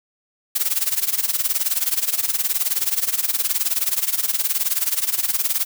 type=noise with tremolo; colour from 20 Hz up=blue; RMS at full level=-18 dBFS; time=0.55-5.65 s; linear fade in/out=10 ms; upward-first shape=sine; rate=19 Hz; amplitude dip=85%; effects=none